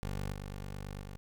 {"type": "tone with level steps", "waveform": "15% pulse", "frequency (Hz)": 49.03, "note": "G1", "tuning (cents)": 1, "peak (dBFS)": [-29, -34, -37], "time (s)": [0.03, 1.17], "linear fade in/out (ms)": 0, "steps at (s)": [0.33, 1.01], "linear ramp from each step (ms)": 5, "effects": []}